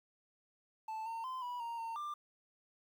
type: tone with pitch steps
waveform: triangle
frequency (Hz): 879 / 911 / 1030 / 978 / 931 / 912 / 1188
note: A5 / A#5 / C6 / B5 / A#5 / A#5 / D6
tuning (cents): -2 / -40 / -28 / -17 / -2 / -38 / +20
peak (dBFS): -37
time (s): 0.88-2.14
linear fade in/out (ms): 5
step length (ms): 180
effects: 11-bit